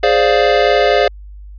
square chord, D half-diminished seventh, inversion second, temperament equal, 415.3 / 523.3 / 587.3 / 698.5 Hz, Ab4 / C5 / D5 / F5, 0 / 0 / 0 / 0 cents, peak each -16 dBFS, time 0.03-1.08 s, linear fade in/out 5 ms, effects added 50 Hz sine -31 dBFS peak until 1.58 s + resampled to 11025 Hz

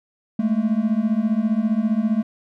triangle beating tone pair, 209.8 / 224.8 Hz, G#3 / A3, +18 / +37 cents, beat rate 15 Hz, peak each -19 / -18 dBFS, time 0.39-2.23 s, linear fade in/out 5 ms, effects none

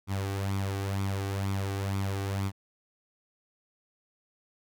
sawtooth tone with flanger, 98 Hz, G2, in tune, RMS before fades -31 dBFS, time 0.07-2.52 s, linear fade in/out 50 ms, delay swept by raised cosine 0.85 to 2.65 ms, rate 2.1 Hz, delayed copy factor +0.6, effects none

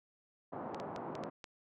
white band-pass noise, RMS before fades -43 dBFS, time 0.52-1.3 s, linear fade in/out 10 ms, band 120 to 960 Hz, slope 24 dB/octave
clicks, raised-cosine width 0.2 ms, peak -29 dBFS, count 6, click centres 0.746 / 0.8 / 0.962 / 1.153 / 1.237 / 1.442 s
effects none

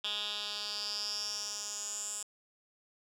10% pulse tone with band-pass filter sweep, 207.7 Hz, G#3, in tune, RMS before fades -38 dBFS, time 0.04-2.23 s, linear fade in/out 5 ms, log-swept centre 3500 to 7800 Hz, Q 5.9, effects none

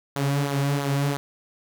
sawtooth tone with flanger, 140.8 Hz, C#3, 27 cents sharp, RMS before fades -24 dBFS, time 0.16-1.17 s, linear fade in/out 0 ms, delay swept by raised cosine 0.37 to 4.87 ms, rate 3 Hz, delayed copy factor -0.55, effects none

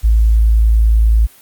sine tone, 55.1 Hz, A1, 3 cents sharp, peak -7 dBFS, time 0.03-1.27 s, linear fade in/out 20 ms, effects white hiss -44 dBFS RMS until 1.41 s + Opus 48 kbps

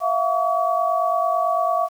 sine tone cluster, 661 / 710 / 1136 Hz, E5 / F5 / C#6, +5 / +28 / +42 cents, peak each -22 dBFS, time 0-1.89 s, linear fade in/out 50 ms, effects 8-bit

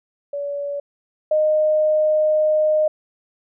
sine tone pair in turn, 571 / 615.8 Hz, D5 / D#5, -49 / -18 cents, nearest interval minor second, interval 131 cents, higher second, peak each -23 / -14 dBFS, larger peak second, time 0.33-0.8 / 1.31-2.88 s, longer second, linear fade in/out 5 ms, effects none

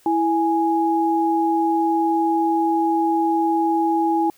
sine tone pair together, 329.6 / 830.6 Hz, E4 / G#5, 0 / 0 cents, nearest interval octave + major third, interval 1600 cents, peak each -19 dBFS, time 0.06-4.3 s, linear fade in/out 2 ms, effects white hiss -55 dBFS RMS until 4.37 s

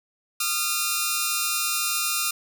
5% pulse tone pair together, 1222.4 / 1374 Hz, D#6 / F6, -31 / -29 cents, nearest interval major second, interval 202 cents, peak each -14 dBFS, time 0.4-2.31 s, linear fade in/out 5 ms, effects none

